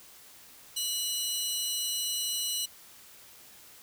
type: tone pair together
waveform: 20% pulse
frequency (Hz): 2941 / 4043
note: F#7 / B7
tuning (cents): -11 / +40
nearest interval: tritone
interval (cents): 551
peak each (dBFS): -27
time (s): 0.76-2.66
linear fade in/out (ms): 10
effects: white hiss -53 dBFS RMS until 3.82 s